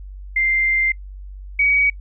sine tone pair in turn, 2093 / 2262 Hz, C7 / C#7, 0 / +34 cents, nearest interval minor second, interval 134 cents, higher second, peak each -15 / -13 dBFS, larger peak second, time 0.36-0.92 / 1.59-1.9 s, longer first, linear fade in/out 5 ms, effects noise-tail reverb RT60 0.1 s tail -24 dB re dry + added 48 Hz sine -32 dBFS peak until 2 s

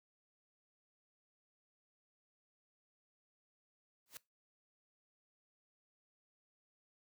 white noise with exponential growth, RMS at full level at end -45 dBFS, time 4.06-4.17 s, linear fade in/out 1 ms, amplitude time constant 23 ms, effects noise-tail reverb RT60 0.2 s tail -20 dB re dry + high-pass 100 Hz 12 dB/octave

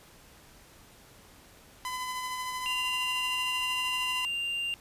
sawtooth tone with tremolo, 1011 Hz, B5, 40 cents sharp, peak -28 dBFS, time 1.85-4.25 s, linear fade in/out 0 ms, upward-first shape sine, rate 13 Hz, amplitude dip 30%
triangle tone, 2789 Hz, F7, 3 cents flat, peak -28 dBFS, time 2.66-4.74 s, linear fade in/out 0 ms
effects pink hiss -55 dBFS RMS until 4.8 s + resampled to 32000 Hz

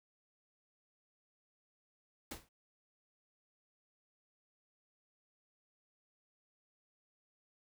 pink noise with exponential decay, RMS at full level -40 dBFS, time 2.31-2.49 s, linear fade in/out 5 ms, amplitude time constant 39 ms, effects none

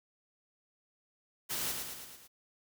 white noise with echo, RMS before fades -36 dBFS, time 1.49-1.73 s, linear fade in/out 20 ms, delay 110 ms, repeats 5, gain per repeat -4 dB, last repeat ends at 2.28 s, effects none

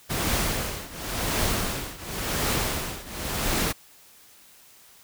pink noise with tremolo, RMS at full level -24 dBFS, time 0.09-3.73 s, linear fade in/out 20 ms, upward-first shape triangle, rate 0.93 Hz, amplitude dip 90%, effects white hiss -53 dBFS RMS until 5.03 s

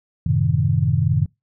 sine chord, F# diminished seventh, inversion none, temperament equal, 92.5 / 110 / 130.81 / 155.56 Hz, F#2 / A2 / C3 / Eb3, 0 / 0 / 0 / 0 cents, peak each -22 / -22 / -20 / -20 dBFS, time 0.26-1.26 s, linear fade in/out 5 ms, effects noise-tail reverb RT60 0.2 s tail -24 dB re dry

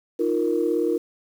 sine chord, Eb suspended second, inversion none, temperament equal, 311.1 / 349.2 / 466.2 Hz, Eb4 / F4 / Bb4, 0 / 0 / 0 cents, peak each -25 / -23 / -23 dBFS, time 0.19-0.98 s, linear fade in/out 10 ms, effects tanh soft clip ceiling -10 dBFS + 8-bit

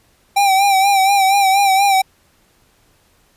square tone with vibrato, 784 Hz, G5, in tune, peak -11 dBFS, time 0.36-2.02 s, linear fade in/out 10 ms, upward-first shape sine, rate 4.2 Hz, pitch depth 54 cents each way, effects pink hiss -56 dBFS RMS until 3.36 s + resampled to 32000 Hz

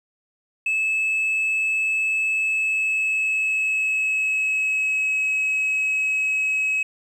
sine tone with pitch glide, 2604 to 2562 Hz, E7 to E7, -22 to -50 cents, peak -17 dBFS, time 0.66-6.83 s, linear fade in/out 5 ms, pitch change -28 cents, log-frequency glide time 2.29-5.23 s, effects tanh soft clip ceiling -18 dBFS + 9-bit

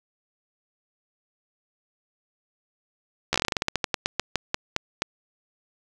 slowing click train, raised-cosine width 0.2 ms, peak -5 dBFS, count 21, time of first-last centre 3.33-5.02 s, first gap 13 ms, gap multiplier 1.17, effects none

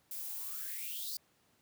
violet noise with high-pass filter sweep, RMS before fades -41 dBFS, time 0.11-1.17 s, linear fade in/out 2 ms, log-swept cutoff 500 to 4800 Hz, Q 9.5, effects pink hiss -71 dBFS RMS until 1.61 s + high-pass 100 Hz 12 dB/octave

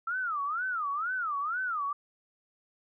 sine tone with vibrato, 1307 Hz, E6, 15 cents flat, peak -29 dBFS, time 0.07-1.93 s, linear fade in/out 5 ms, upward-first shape sine, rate 2.1 Hz, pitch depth 270 cents each way, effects none

